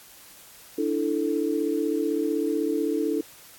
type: chord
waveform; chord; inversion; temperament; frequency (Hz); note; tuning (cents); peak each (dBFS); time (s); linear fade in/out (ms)
sine; D suspended second; none; equal; 293.7 / 329.6 / 440; D4 / E4 / A4; 0 / 0 / 0; -27 / -27 / -27; 0.78-3.21; 5
effects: white hiss -49 dBFS RMS until 3.58 s + AAC 64 kbps